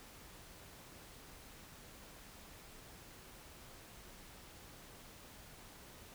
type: silence
effects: pink hiss -56 dBFS RMS until 6.14 s